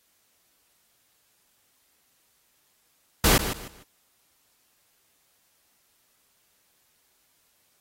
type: noise with echo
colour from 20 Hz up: pink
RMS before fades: -19 dBFS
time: 3.24-3.38 s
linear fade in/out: 2 ms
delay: 150 ms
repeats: 3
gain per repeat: -11 dB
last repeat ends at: 3.83 s
effects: white hiss -67 dBFS RMS until 7.8 s + AAC 48 kbps